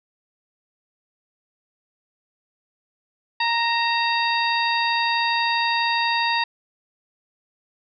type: harmonic tone with a mistuned harmonic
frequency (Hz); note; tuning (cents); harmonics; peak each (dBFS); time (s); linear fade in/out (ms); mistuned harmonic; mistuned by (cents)
932.3; A#5; 0; 1 / 2 / 3 / 4 / 5; -22 / -25 / -27 / -28 / -29; 3.4-6.44; 5; 3; -58
effects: none